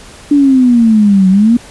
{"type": "exponential two-way sweep", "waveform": "sine", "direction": "down then up", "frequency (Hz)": [293.7, 185, 244], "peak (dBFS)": -4, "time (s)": [0.31, 1.57], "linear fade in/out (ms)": 5, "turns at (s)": 1.29, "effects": ["pink hiss -35 dBFS RMS until 1.7 s", "resampled to 24000 Hz"]}